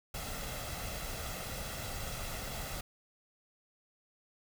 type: noise with comb filter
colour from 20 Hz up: pink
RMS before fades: -40 dBFS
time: 0.14-2.81 s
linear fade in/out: 5 ms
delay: 1.5 ms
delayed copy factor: +0.55
effects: none